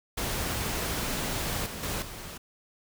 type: noise with level steps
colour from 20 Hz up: pink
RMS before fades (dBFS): -31 / -38 / -32 / -41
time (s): 0.17-2.38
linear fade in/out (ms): 10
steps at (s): 1.66 / 1.83 / 2.02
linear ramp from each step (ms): 2
effects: none